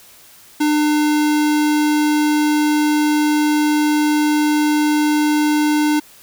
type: tone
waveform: square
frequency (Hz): 300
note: D4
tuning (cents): +37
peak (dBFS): -14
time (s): 0.6-6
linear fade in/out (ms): 10
effects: white hiss -45 dBFS RMS until 6.22 s